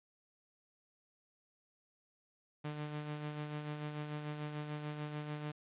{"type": "tone with tremolo", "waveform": "sawtooth", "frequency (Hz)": 149.7, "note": "D3", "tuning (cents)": 33, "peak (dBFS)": -34, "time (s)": [2.64, 5.52], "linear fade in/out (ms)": 10, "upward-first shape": "sine", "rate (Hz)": 6.8, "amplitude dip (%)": 45, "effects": ["resampled to 8000 Hz", "10-bit"]}